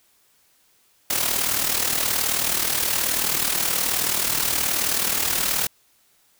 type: noise with amplitude modulation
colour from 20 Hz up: white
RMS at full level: -20 dBFS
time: 1.1-5.67 s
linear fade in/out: 5 ms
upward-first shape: sine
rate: 38.8 Hz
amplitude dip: 60%
effects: white hiss -61 dBFS RMS until 6.39 s